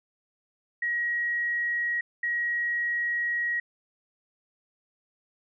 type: tone bursts at uneven times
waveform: sine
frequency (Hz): 1900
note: A#6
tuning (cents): +33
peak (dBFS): -25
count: 2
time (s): 0.82-2.01 / 2.23-3.6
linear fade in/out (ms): 5
effects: none